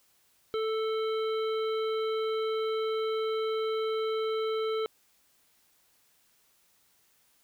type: harmonic tone with a mistuned harmonic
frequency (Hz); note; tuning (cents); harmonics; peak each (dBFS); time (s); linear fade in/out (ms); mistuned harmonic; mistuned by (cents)
440; A4; 0; 1 / 3 / 5 / 7 / 9; -28 / -37 / -46 / -44 / -46; 0.54-4.86; 0; 7; +24
effects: white hiss -67 dBFS RMS until 7.43 s